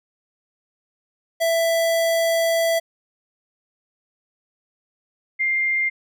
square / sine tone pair in turn, 663 / 2105 Hz, E5 / C7, +10 / +10 cents, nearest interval octave + minor sixth, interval 2000 cents, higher second, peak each -18 / -18 dBFS, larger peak neither, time 1.4-2.8 / 5.39-5.9 s, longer first, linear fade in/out 20 ms, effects none

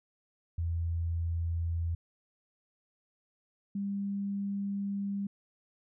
sine tone pair in turn, 83.9 / 199.55 Hz, E2 / G3, +31 / +31 cents, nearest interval octave + minor third, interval 1500 cents, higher second, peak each -29 / -31 dBFS, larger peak first, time 0.58-1.95 / 3.75-5.27 s, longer second, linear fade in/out 5 ms, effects none

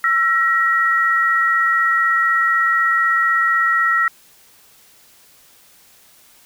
sine tone pair together, 1342 / 1897.9 Hz, E6 / A#6, +31 / +31 cents, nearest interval tritone, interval 600 cents, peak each -16 / -16 dBFS, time 0.04-4.08 s, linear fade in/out 2 ms, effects white hiss -50 dBFS RMS until 6.45 s

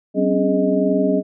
sine tone cluster, 190.5 / 261.3 / 283.2 / 416.2 / 622 Hz, G3 / C4 / C#4 / G#4 / D#5, -49 / -2 / +37 / +4 / -1 cents, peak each -21 dBFS, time 0.14-1.23 s, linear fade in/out 50 ms, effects none

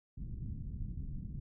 pink low-pass noise, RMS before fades -41 dBFS, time 0.17-1.4 s, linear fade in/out 10 ms, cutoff 190 Hz, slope 24 dB/octave, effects none

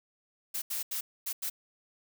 blue noise bursts at uneven times, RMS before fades -34 dBFS, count 5, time 0.54-0.62 / 0.7-0.83 / 0.91-1.01 / 1.26-1.33 / 1.42-1.5 s, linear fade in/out 10 ms, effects none

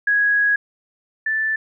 sine tone pair in turn, 1661.2 / 1760 Hz, G#6 / A6, 0 / 0 cents, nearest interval minor second, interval 100 cents, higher second, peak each -14 / -18 dBFS, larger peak first, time 0.07-0.56 / 1.26-1.56 s, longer first, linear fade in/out 5 ms, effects none

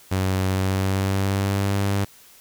sawtooth tone with pitch glide, 94.4 to 99.44 Hz, F#2 to G2, +35 to +25 cents, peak -16 dBFS, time 0.11-2.05 s, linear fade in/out 10 ms, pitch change +90 cents, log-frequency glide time 0.46-1.7 s, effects white hiss -50 dBFS RMS until 2.4 s

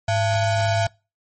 square ring-modulated tone, 392 Hz, G4, in tune, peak -16 dBFS, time 0.08-0.87 s, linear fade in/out 5 ms, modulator 288 Hz, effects noise-tail reverb RT60 0.3 s tail -25 dB re dry + MP3 32 kbps

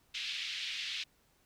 white band-pass noise, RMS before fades -39 dBFS, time 0.14-1.04 s, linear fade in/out 10 ms, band 2300 to 3900 Hz, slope 24 dB/octave, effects pink hiss -70 dBFS RMS until 1.45 s

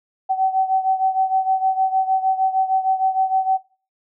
sine beating tone pair, 760 / 766.5 Hz, F#5 / G5, +46 / -39 cents, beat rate 6.5 Hz, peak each -18 / -21 dBFS, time 0.29-3.58 s, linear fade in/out 20 ms, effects noise-tail reverb RT60 0.4 s tail -21 dB re dry

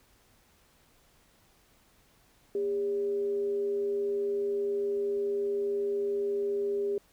sine tone with frequency modulation, 402.8 Hz, G4, 47 cents sharp, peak -27 dBFS, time 2.55-6.98 s, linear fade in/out 2 ms, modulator 164 Hz, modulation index 0.22, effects pink hiss -64 dBFS RMS until 7.12 s

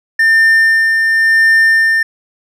triangle tone with tremolo, 1800 Hz, A6, 39 cents sharp, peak -4 dBFS, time 0.19-2.03 s, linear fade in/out 5 ms, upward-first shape sine, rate 0.93 Hz, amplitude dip 35%, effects none

